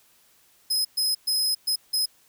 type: tone bursts at uneven times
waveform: sawtooth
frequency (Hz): 5090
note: D#8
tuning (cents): +39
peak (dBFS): -19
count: 5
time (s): 0.7-0.85 / 0.97-1.15 / 1.27-1.55 / 1.67-1.76 / 1.93-2.06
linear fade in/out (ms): 10
effects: white hiss -60 dBFS RMS until 2.28 s